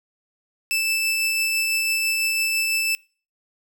sawtooth tone with tremolo, 2639 Hz, E7, 1 cent sharp, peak -16 dBFS, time 0.71-2.95 s, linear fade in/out 0 ms, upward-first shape triangle, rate 6 Hz, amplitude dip 25%, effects noise-tail reverb RT60 0.4 s tail -25 dB re dry

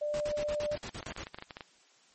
sine tone, 594 Hz, D5, 20 cents sharp, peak -30 dBFS, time 0.01-0.76 s, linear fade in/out 10 ms
pink noise bursts, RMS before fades -41 dBFS, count 10, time 0.14-1.238 s, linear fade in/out 0 ms, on 63 ms, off 52 ms
clicks, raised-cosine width 0.3 ms, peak -25 dBFS, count 12, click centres 1.028 / 1.066 / 1.109 / 1.164 / 1.207 / 1.269 / 1.345 / 1.386 / 1.424 / 1.508 / 1.569 / 1.608 s
effects white hiss -63 dBFS RMS until 2.14 s + MP3 32 kbps

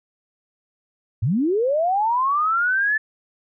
sine linear sweep, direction up, 91.2 to 1760 Hz, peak -17 dBFS, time 1.22-2.98 s, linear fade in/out 10 ms, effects none

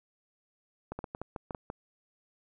clicks, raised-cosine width 1 ms, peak -23 dBFS, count 9, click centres 0.92 / 0.99 / 1.042 / 1.149 / 1.216 / 1.362 / 1.508 / 1.548 / 1.701 s, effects none

